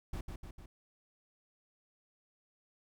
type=noise with echo; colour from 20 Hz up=brown; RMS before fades=-38 dBFS; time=0.13-0.21 s; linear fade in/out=5 ms; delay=150 ms; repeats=3; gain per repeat=-4 dB; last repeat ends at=0.66 s; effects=none